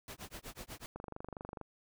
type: noise with tremolo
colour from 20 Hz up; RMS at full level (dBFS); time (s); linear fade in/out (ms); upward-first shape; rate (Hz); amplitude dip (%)
pink; -45; 0.08-0.86; 0; sine; 8.1; 100
type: click train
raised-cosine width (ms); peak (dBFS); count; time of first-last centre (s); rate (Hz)
1; -29; 17; 0.96-1.613; 24.5
effects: none